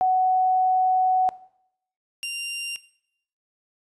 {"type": "tone pair in turn", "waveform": ["sine", "sawtooth"], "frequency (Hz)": [745, 2782], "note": ["F#5", "F7"], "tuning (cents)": [12, -7], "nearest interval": "octave + major seventh", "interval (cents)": 2281, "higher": "second", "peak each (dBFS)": [-17, -24], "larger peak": "first", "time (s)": [[0.01, 1.29], [2.23, 2.76]], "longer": "first", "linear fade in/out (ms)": 0, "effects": ["noise-tail reverb RT60 0.7 s tail -19 dB re dry", "resampled to 24000 Hz"]}